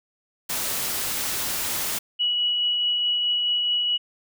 white noise, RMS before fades -27 dBFS, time 0.49-1.99 s, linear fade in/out 10 ms
sine tone with tremolo, 2928 Hz, F#7, 19 cents flat, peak -19 dBFS, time 2.19-3.98 s, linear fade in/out 20 ms, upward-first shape triangle, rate 4.7 Hz, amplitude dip 25%
effects none

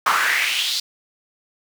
brown noise with high-pass filter sweep, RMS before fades -20 dBFS, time 0.06-0.8 s, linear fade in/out 5 ms, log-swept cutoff 1100 to 4500 Hz, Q 3.9, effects none

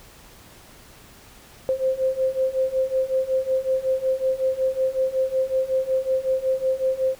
sine beating tone pair, 521 / 526.4 Hz, C5 / C5, -7 / +10 cents, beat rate 5.4 Hz, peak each -24 / -22 dBFS, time 1.69-7.15 s, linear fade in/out 0 ms, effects pink hiss -48 dBFS RMS until 7.19 s

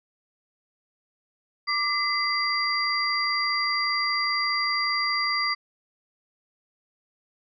sine tone cluster, 1173 / 2038 / 4743 Hz, D6 / C7 / D8, -2 / -46 / +16 cents, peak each -27 dBFS, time 1.67-5.55 s, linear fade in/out 20 ms, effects none

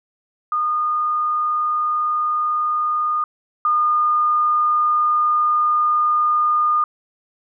sine tone pair in turn, 1223 / 1217.9 Hz, D#6 / D#6, -30 / -37 cents, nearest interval unison, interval 7 cents, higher first, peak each -17 / -14 dBFS, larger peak second, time 0.52-3.24 / 3.65-6.84 s, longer second, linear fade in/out 2 ms, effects none

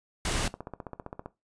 pink noise, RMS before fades -29 dBFS, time 0.25-0.48 s, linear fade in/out 2 ms
click train, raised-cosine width 1 ms, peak -23 dBFS, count 14, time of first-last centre 0.41-1.26 s, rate 15.3 Hz
effects noise-tail reverb RT60 0.2 s tail -17 dB re dry + resampled to 22050 Hz

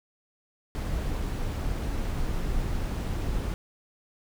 brown noise, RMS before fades -29 dBFS, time 0.75-3.54 s, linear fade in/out 0 ms, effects none

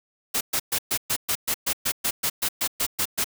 white noise bursts, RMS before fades -24 dBFS, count 16, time 0.34-3.244 s, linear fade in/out 10 ms, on 69 ms, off 120 ms, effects none

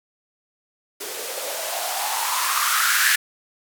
violet noise with band-pass filter sweep, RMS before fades -23 dBFS, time 1-3.16 s, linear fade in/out 10 ms, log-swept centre 400 to 1700 Hz, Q 6, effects none

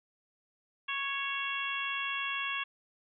harmonic tone with a mistuned harmonic, 554 Hz, C#5, 1 cent flat, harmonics 2 / 3 / 4 / 5 / 6, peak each -38 / -39 / -40 / -36 / -40 dBFS, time 0.88-2.64 s, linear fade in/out 10 ms, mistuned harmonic 5, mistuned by -20 cents, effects none

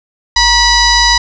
sine tone with frequency modulation, 2944 Hz, F#7, 9 cents flat, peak -6 dBFS, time 0.36-1.18 s, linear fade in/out 5 ms, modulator 999 Hz, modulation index 2.7, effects none

